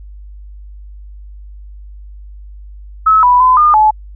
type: tone with pitch steps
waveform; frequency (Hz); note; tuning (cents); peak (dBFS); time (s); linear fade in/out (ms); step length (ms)
sine; 1293 / 987 / 1016 / 1214 / 859; E6 / B5 / B5 / D#6 / A5; -34 / -1 / +49 / -43 / -42; -5; 3.06-3.91; 10; 170
effects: added 50 Hz sine -30 dBFS peak until 4.15 s